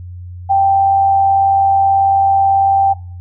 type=tone with amplitude modulation; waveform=sine; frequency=784 Hz; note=G5; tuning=in tune; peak=-7 dBFS; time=0.49-2.94 s; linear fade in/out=20 ms; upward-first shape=sine; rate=98.3 Hz; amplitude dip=30%; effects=noise-tail reverb RT60 0.4 s tail -18 dB re dry + added 89 Hz sine -27 dBFS peak until 3.2 s